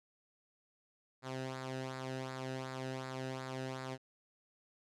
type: tone with flanger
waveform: sawtooth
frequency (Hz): 130.81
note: C3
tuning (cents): 0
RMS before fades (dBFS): -42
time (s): 1.22-3.98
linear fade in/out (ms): 50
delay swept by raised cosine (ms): 0.33 to 0.92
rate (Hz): 2.7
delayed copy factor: -0.65
effects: low-pass 7000 Hz 12 dB/octave